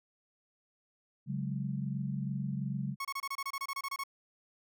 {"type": "chord", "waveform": "sine", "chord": "C# suspended fourth", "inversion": "none", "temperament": "equal", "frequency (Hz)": [138.59, 185, 207.7], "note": ["C#3", "F#3", "G#3"], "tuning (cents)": [0, 0, 0], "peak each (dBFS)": [-35, -38, -39], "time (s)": [1.26, 2.96], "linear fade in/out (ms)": 50}
{"type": "tone bursts", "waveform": "30% pulse", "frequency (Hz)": 1100, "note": "C#6", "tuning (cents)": -14, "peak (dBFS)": -32, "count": 14, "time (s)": [3, 4.037], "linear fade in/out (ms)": 5, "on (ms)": 49, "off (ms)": 27}
{"effects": []}